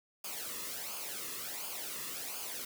white noise with flanger, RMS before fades -41 dBFS, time 0.24-2.65 s, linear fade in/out 5 ms, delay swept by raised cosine 0.52 to 1.33 ms, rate 1.4 Hz, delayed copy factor -0.7, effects none

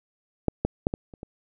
clicks, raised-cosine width 2 ms, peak -8 / -9 / -8 / -14 / -30 / -24 dBFS, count 6, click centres 0.483 / 0.65 / 0.869 / 0.939 / 1.138 / 1.231 s, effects none

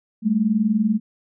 sine tone pair together, 200.2 / 220.5 Hz, G3 / A3, +37 / +4 cents, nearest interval major second, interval 167 cents, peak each -21 / -18 dBFS, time 0.22-1 s, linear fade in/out 50 ms, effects none

